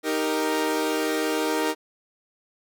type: chord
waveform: sawtooth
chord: Eb major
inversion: none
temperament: equal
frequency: 311.1 / 392 / 466.2 Hz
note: Eb4 / G4 / Bb4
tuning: 0 / 0 / 0 cents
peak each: -22 / -26 / -23 dBFS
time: 0.03-1.75 s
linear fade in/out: 50 ms
effects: none